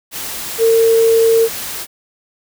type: tone in noise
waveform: sine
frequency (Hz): 454.1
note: A#4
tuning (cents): -45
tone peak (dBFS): -8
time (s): 0.58-1.49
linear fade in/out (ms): 50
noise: white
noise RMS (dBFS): -25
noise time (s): 0.11-1.87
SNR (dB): +14
effects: none